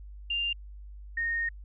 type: tone pair in turn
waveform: sine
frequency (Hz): 2794 / 1848.7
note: F7 / A#6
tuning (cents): 0 / -15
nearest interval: perfect fifth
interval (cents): 715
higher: first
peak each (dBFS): -27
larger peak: neither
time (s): 0.3-0.53 / 1.17-1.49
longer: second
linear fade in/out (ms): 5
effects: added 50 Hz sine -42 dBFS peak until 1.64 s